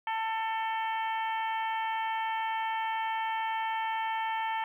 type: harmonic tone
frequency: 445.5 Hz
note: A4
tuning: 22 cents sharp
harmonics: 2 / 3 / 4 / 5 / 6 / 7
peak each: -30 / -43 / -39 / -41 / -47 / -45 dBFS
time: 0.07-4.64 s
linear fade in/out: 2 ms
effects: 11-bit